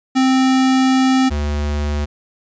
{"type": "tone pair in turn", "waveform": "square", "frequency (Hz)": [261.6, 73.49], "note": ["C4", "D2"], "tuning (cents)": [0, 2], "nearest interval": "octave + minor seventh", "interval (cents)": 2198, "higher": "first", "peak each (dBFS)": [-12, -18], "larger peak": "first", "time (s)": [[0.15, 1.3], [1.3, 2.06]], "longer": "first", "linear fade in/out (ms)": 20, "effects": ["resampled to 16000 Hz"]}